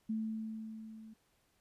sine tone with level ramp, 220 Hz, A3, in tune, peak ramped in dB -32 to -50 dBFS, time 0.09-1.14 s, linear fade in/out 10 ms, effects pink hiss -74 dBFS RMS until 1.6 s + resampled to 32000 Hz

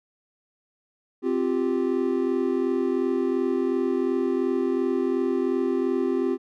triangle chord, C suspended fourth, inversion none, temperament equal, 261.6 / 349.2 / 392 Hz, C4 / F4 / G4, 0 / 0 / 0 cents, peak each -24 dBFS, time 1.22-6.38 s, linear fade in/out 50 ms, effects none

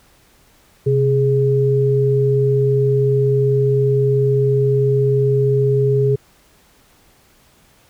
sine tone pair together, 130.81 / 415.3 Hz, C3 / G#4, 0 / 0 cents, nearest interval octave + minor sixth, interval 2000 cents, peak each -15 dBFS, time 0.86-6.16 s, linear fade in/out 10 ms, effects pink hiss -53 dBFS RMS until 7.89 s

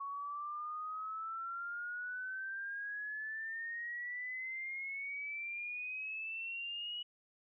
sine exponential sweep, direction up, 1108.7 to 2931 Hz, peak -39 dBFS, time 0-7.03 s, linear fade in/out 10 ms, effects none

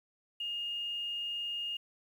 sine tone with quantisation, 2839 Hz, F7, 28 cents sharp, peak -34 dBFS, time 0.4-1.77 s, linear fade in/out 5 ms, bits 10, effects none

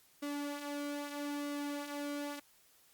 sawtooth tone with flanger, 288.9 Hz, D4, 28 cents flat, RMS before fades -40 dBFS, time 0.22-2.4 s, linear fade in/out 10 ms, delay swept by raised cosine 1.2 to 4.6 ms, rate 0.79 Hz, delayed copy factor -0.5, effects white hiss -66 dBFS RMS until 2.93 s + Opus 48 kbps

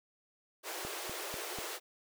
pink high-pass noise, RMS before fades -41 dBFS, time 0.63-1.8 s, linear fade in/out 50 ms, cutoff 330 Hz, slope 96 dB/octave
click train, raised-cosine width 2 ms, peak -30 dBFS, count 4, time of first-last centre 0.85-1.587 s, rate 4.07 Hz
effects none

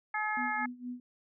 harmonic tone, 426.5 Hz, G#4, 46 cents sharp, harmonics 2 / 3 / 4 / 5, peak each -34 / -38 / -35 / -37 dBFS, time 0.14-0.66 s, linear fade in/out 5 ms
sine tone with tremolo, 246.9 Hz, B3, in tune, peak -35 dBFS, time 0.37-1 s, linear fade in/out 2 ms, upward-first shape sine, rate 4.3 Hz, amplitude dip 85%
effects none

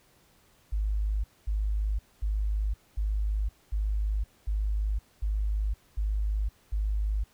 sine tone bursts, 51.91 Hz, G#1, in tune, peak -25 dBFS, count 9, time 0.72-7.24 s, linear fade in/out 10 ms, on 520 ms, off 230 ms, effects pink hiss -63 dBFS RMS until 7.33 s

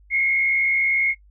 sine tone with frequency modulation, 2159 Hz, C#7, 46 cents flat, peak -17 dBFS, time 0.1-1.15 s, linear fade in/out 50 ms, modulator 68.8 Hz, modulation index 0.78, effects noise-tail reverb RT60 0.1 s tail -20 dB re dry + added 50 Hz sine -49 dBFS peak until 1.3 s

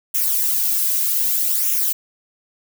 violet noise with flanger, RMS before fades -19 dBFS, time 0.14-1.93 s, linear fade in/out 10 ms, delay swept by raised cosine 0.22 to 2.22 ms, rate 0.64 Hz, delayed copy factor -0.6, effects none

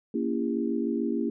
sine chord, A# diminished seventh, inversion none, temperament just, 233.1 / 279.7 / 335.6 / 402.8 Hz, A#3 / C#4 / E4 / G4, 0 / +16 / +31 / +47 cents, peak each -29 / -31 / -31 / -33 dBFS, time 0.14-1.3 s, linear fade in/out 5 ms, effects none

